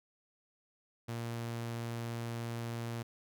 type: tone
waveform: sawtooth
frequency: 116.8 Hz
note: A#2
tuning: 4 cents sharp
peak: -33 dBFS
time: 1.08-3.03 s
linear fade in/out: 10 ms
effects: none